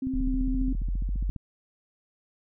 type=tone with vibrato; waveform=sine; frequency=261.6 Hz; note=C4; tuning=in tune; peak=-27 dBFS; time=0.02-0.73 s; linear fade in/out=5 ms; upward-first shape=sine; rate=12 Hz; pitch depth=16 cents each way
type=click train; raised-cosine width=5 ms; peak=-24 dBFS; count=20; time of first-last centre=0.07-1.363 s; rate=14.7 Hz
type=exponential sweep; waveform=sine; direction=up; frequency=34.65 to 49 Hz; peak=-25 dBFS; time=0.15-1.3 s; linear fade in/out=0 ms
effects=none